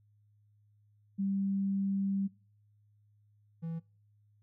sine / triangle tone pair in turn, 196 / 164.82 Hz, G3 / E3, 0 / 0 cents, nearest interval minor third, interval 300 cents, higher first, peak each -29 / -33 dBFS, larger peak first, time 1.18-2.28 / 3.62-3.8 s, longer first, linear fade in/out 20 ms, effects noise-tail reverb RT60 0.4 s tail -24 dB re dry + added 104 Hz sine -64 dBFS peak until 4.42 s

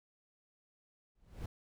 brown noise with exponential growth, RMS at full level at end -37 dBFS, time 1.15-1.46 s, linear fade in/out 5 ms, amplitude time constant 66 ms, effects none

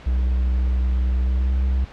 triangle tone with pitch glide, 62.8 to 64.79 Hz, B1 to C2, +30 to -16 cents, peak -15 dBFS, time 0.06-1.85 s, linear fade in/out 10 ms, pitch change +54 cents, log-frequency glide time 1.2-1.56 s, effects pink hiss -42 dBFS RMS until 1.92 s + low-pass 3000 Hz 12 dB/octave

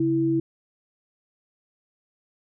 sine tone pair together, 138.3 / 328.9 Hz, C#3 / E4, -4 / -4 cents, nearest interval octave + minor third, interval 1500 cents, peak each -27 / -20 dBFS, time 0-0.4 s, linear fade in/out 5 ms, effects none

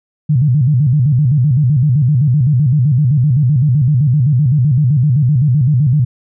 sine tone with vibrato, 136.2 Hz, C#3, 30 cents flat, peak -8 dBFS, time 0.29-6.05 s, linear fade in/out 10 ms, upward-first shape square, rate 7.8 Hz, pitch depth 180 cents each way, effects none

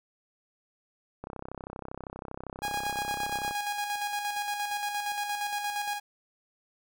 click train, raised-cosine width 1 ms, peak -24 dBFS, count 75, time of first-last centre 1.24-3.51 s, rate 32.6 Hz
sawtooth tone with tremolo, 823 Hz, G#5, 16 cents flat, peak -25 dBFS, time 2.62-6 s, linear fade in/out 20 ms, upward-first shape square, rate 8.6 Hz, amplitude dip 40%
effects none

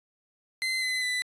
30% pulse tone with pitch steps, 2060 / 2027 / 1994.4 Hz, C7 / B6 / B6, -28 / +45 / +16 cents, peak -24 dBFS, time 0.62-1.22 s, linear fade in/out 0 ms, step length 200 ms, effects resampled to 22050 Hz

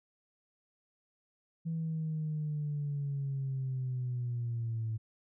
sine linear sweep, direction down, 164.6 to 110 Hz, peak -31 dBFS, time 1.65-4.98 s, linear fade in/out 20 ms, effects tanh soft clip ceiling -28 dBFS

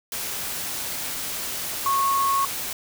sine tone in noise, 1099 Hz, C#6, 15 cents flat, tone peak -19 dBFS, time 1.86-2.45 s, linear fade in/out 2 ms, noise white, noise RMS -30 dBFS, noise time 0.12-2.73 s, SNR +8 dB, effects none

